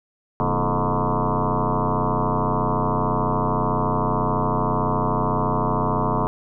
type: tone with frequency modulation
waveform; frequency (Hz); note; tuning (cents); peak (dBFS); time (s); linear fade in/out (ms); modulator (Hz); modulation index
sine; 437.6; A4; -9; -18; 0.4-6.27; 0; 93.7; 7.4
effects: none